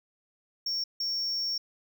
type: tone bursts at uneven times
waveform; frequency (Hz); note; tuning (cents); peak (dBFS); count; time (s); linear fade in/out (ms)
triangle; 5490; F8; -31; -27; 2; 0.66-0.84 / 1-1.58; 5
effects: none